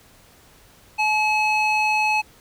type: tone with band-pass filter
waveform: square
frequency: 856 Hz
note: A5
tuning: 48 cents flat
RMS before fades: -20 dBFS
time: 0.98-2.22 s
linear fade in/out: 20 ms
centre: 2000 Hz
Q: 2.7
effects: pink hiss -52 dBFS RMS until 2.4 s